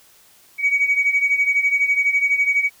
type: beating tone pair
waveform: sine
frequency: 2257 / 2269 Hz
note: C#7 / C#7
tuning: +31 / +40 cents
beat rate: 12 Hz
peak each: -16 / -20 dBFS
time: 0.58-2.7 s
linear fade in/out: 50 ms
effects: tanh soft clip ceiling -9 dBFS + white hiss -52 dBFS RMS until 2.8 s